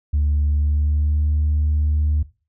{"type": "tone with pitch glide", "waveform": "sine", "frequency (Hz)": [73.42, 75.31], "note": ["D2", "D2"], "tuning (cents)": [0, 44], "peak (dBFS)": -14, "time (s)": [0.13, 2.23], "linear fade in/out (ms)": 10, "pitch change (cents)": 44, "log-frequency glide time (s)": [0.5, 1.28], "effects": ["noise-tail reverb RT60 0.3 s tail -17 dB re dry", "tanh soft clip ceiling -13 dBFS"]}